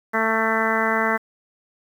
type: harmonic tone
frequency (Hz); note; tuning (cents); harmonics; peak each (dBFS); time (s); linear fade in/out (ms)
222.6; A3; +20; 1 / 2 / 3 / 4 / 5 / 6 / 7 / 8 / 9; -27 / -27 / -27 / -27 / -27 / -27 / -27 / -27 / -27; 0.13-1.18; 20
effects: 8-bit